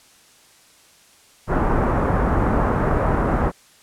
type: low-pass noise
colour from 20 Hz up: pink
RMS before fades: -19 dBFS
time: 1.47-3.52 s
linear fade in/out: 50 ms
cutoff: 1400 Hz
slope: 24 dB/octave
effects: white hiss -52 dBFS RMS until 3.82 s + low-pass 10000 Hz 12 dB/octave